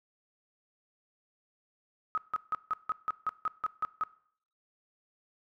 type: tone bursts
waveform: sine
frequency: 1269 Hz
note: D#6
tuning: 34 cents sharp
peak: -27 dBFS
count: 11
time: 2.15-4.036 s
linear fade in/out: 0 ms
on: 26 ms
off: 160 ms
effects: noise-tail reverb RT60 0.6 s tail -20 dB re dry